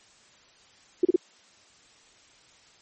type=tone bursts; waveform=sine; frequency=356.7 Hz; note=F4; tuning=37 cents sharp; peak=-15 dBFS; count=3; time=1.03-1.161 s; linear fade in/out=5 ms; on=21 ms; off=34 ms; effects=white hiss -57 dBFS RMS until 2.81 s + MP3 32 kbps